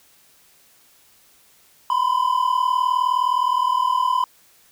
triangle tone pair together, 987.8 / 1027.2 Hz, B5 / C6, 0 / -32 cents, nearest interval minor second, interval 68 cents, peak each -18 dBFS, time 1.9-4.24 s, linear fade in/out 2 ms, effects white hiss -55 dBFS RMS until 4.71 s

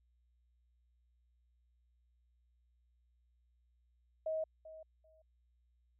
sine tone with echo, 634 Hz, D#5, 32 cents sharp, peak -34 dBFS, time 4.26-4.44 s, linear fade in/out 5 ms, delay 390 ms, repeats 2, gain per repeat -15 dB, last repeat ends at 5.22 s, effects added 60 Hz sine -70 dBFS peak until 5.99 s

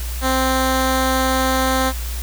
10% pulse tone, 261.6 Hz, C4, in tune, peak -8 dBFS, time 0.21-1.93 s, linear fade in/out 50 ms, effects added 60 Hz sine -23 dBFS peak until 2.22 s + white hiss -33 dBFS RMS until 2.22 s

